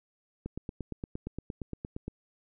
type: click train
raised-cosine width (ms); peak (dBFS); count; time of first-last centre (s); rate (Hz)
3; -23; 15; 0.46-2.08; 8.64
effects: none

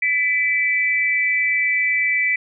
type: tone pair together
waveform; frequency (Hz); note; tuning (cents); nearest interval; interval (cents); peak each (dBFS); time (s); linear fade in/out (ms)
sine; 1990 / 2318; B6 / D7; +13 / -23; minor third; 264; -19; 0.02-2.36; 5
effects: none

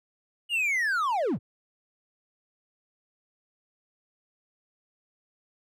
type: linear sweep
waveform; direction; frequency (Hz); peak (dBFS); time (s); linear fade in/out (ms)
triangle; down; 2917 to 71.6; -22; 0.49-1.39; 50
effects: none

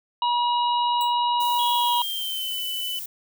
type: harmonic tone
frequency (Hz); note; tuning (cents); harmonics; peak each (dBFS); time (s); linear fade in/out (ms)
962; B5; -46; 1 / 3 / 4; -20 / -30 / -32; 0.22-2.02; 2
type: tone with exponential decay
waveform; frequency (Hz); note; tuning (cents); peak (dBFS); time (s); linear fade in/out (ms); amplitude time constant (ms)
5% pulse; 3900; B7; -23; -21; 1.01-1.17; 0; 33
type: noise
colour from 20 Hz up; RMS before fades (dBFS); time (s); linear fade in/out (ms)
violet; -34; 1.4-3.06; 5
type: tone with pitch glide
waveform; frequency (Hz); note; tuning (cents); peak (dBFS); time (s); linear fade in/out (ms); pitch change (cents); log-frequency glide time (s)
triangle; 3322 to 2994; G#7 to F#7; 0 to +20; -26; 1.59-2.99; 2; -180; 1.76-2.58
effects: none

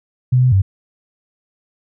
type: tone with pitch steps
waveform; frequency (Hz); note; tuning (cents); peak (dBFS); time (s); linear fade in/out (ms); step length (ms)
sine; 126.4 / 127.2 / 96.5; B2 / C3 / G2; +41 / -48 / -27; -9; 0.32-0.62; 10; 100
effects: none

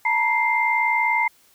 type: tone cluster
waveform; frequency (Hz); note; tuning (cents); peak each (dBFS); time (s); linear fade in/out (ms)
sine; 892 / 952 / 2094; A5 / A#5 / C7; +23 / +36 / +1; -24 / -23 / -20; 0.05-1.28; 5
effects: white hiss -57 dBFS RMS until 1.54 s

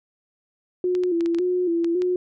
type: tone with vibrato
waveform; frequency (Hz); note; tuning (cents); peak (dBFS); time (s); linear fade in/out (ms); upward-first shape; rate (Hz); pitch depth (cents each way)
sine; 349.2; F4; 0; -19; 0.84-2.16; 2; square; 1.8; 61
type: clicks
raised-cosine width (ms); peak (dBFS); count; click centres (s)
0.2; -20; 8; 0.951 / 1.036 / 1.208 / 1.26 / 1.347 / 1.386 / 1.845 / 2.02
effects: none

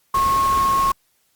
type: tone in noise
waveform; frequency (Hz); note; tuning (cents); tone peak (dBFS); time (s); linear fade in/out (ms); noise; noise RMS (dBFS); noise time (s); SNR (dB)
sine; 1088; C#6; -33; -15; 0.14-0.92; 5; pink; -29; 0.14-0.92; +11
effects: white hiss -64 dBFS RMS until 1.35 s + Opus 48 kbps

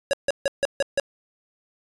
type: tone bursts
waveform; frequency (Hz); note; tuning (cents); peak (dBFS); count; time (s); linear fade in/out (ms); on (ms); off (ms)
square; 556; C#5; +5; -19; 6; 0.11-0.998; 0; 23; 150
effects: resampled to 24000 Hz

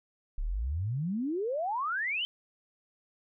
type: exponential sweep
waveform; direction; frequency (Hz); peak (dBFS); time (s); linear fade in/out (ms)
sine; up; 32.28 to 3136; -29; 0.38-2.25; 0
effects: none

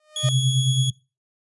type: tone with exponential growth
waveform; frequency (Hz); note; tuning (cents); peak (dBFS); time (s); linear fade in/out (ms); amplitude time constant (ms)
sawtooth; 612; D#5; -29; -22; 0-0.29; 2; 61
type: tone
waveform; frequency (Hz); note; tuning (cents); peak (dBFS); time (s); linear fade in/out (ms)
sawtooth; 3352; G#7; +15; -22; 0.16-0.9; 2
type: tone with tremolo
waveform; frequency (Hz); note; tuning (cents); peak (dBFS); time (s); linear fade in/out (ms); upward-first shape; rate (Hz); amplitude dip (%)
sine; 130.81; C3; 0; -15; 0.23-0.91; 20; sine; 9.2; 60
effects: noise-tail reverb RT60 0.3 s tail -23 dB re dry + resampled to 24000 Hz

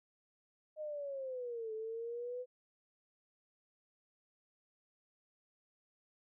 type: linear two-way sweep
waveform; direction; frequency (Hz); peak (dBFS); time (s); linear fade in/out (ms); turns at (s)
sine; down then up; 622.3 to 434.3 to 504; -39; 0.76-2.46; 50; 1.73
effects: none

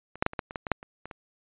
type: clicks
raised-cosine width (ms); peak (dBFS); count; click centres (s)
0.5; -27 / -8 / -8 / -23 / -13 / -24 / -16 / -19 / -6 / -28 / -24 / -25; 12; 0.156 / 0.225 / 0.264 / 0.334 / 0.392 / 0.509 / 0.558 / 0.668 / 0.717 / 0.829 / 1.056 / 1.112
effects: resampled to 8000 Hz

